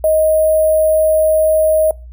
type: tone with sample-and-hold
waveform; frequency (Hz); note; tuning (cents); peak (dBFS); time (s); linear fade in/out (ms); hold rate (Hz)
sine; 626; D#5; +10; -9; 0.04-1.91; 2; 11025
effects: noise-tail reverb RT60 0.3 s tail -24 dB re dry + added 60 Hz sine -31 dBFS peak until 2.12 s

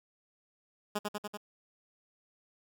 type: tone with echo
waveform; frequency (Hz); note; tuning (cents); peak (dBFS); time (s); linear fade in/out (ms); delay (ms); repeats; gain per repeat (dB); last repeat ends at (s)
10% pulse; 207.7; G#3; 0; -22; 0.95-0.99; 10; 96; 4; -2; 1.374
effects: none

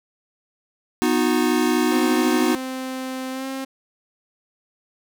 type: chord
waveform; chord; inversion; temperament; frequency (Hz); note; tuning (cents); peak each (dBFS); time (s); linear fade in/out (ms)
square; B major; none; equal with one note detuned; 246.9 / 311.1 / 363; B3 / D#4 / F#4; 0 / 0 / -33; -22 / -22 / -23; 1.02-2.55; 0
type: tone with pitch glide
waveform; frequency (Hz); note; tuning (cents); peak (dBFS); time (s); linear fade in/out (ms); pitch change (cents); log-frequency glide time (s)
sawtooth; 260 to 266.7; C4 to C4; -11 to +33; -23; 1.91-3.65; 10; +44; 3.31-3.46
effects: none

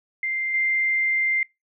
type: tone with level steps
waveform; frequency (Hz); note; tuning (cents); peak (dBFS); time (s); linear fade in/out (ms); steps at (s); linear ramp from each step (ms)
sine; 2093; C7; 0; -23 / -19; 0.23-1.43; 2; 0.54; 2
effects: noise-tail reverb RT60 0.2 s tail -23 dB re dry

